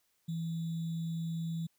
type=tone with sample-and-hold; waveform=sine; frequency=164.81 Hz; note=E3; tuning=in tune; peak=-33 dBFS; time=0.28-1.67 s; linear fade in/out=10 ms; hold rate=3675 Hz; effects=white hiss -75 dBFS RMS until 1.78 s